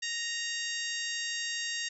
harmonic tone, 932.3 Hz, A#5, in tune, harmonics 2 / 3 / 4 / 5 / 6 / 7 / 8, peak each -37 / -39 / -40 / -41 / -42 / -42 / -43 dBFS, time 0.02-1.89 s, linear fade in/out 10 ms, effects none

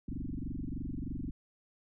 sine tone with frequency modulation, 119.8 Hz, A#2, 48 cents sharp, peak -35 dBFS, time 0.08-1.31 s, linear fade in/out 5 ms, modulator 23.2 Hz, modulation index 7.5, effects none

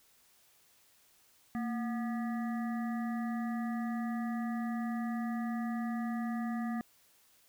harmonic tone with a mistuned harmonic, 242.7 Hz, B3, 30 cents flat, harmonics 1 / 3 / 5 / 7 / 8, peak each -33 / -43 / -47 / -50 / -51 dBFS, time 1.55-6.81 s, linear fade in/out 0 ms, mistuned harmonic 1, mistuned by -98 cents, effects white hiss -66 dBFS RMS until 7.48 s

